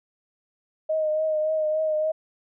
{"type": "tone with vibrato", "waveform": "sine", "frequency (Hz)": 622.3, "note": "D#5", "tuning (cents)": 0, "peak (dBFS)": -21, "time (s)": [0.89, 2.12], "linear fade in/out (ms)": 10, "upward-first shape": "triangle", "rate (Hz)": 3.5, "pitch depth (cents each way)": 32, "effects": []}